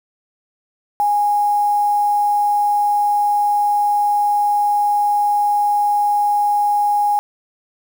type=tone with quantisation; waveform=sine; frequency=825 Hz; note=G#5; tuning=12 cents flat; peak=-13 dBFS; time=1-7.19 s; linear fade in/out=0 ms; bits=6; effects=none